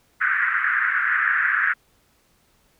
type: band-pass noise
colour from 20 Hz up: white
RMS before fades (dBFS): -21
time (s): 0.2-1.74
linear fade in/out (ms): 20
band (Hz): 1400 to 1800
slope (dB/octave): 48
effects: pink hiss -62 dBFS RMS until 2.79 s